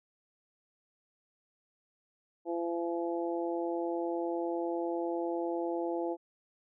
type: harmonic tone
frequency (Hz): 170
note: F3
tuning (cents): -46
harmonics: 2 / 3 / 4 / 5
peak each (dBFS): -33 / -37 / -39 / -41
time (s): 2.45-6.17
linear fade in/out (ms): 50
effects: none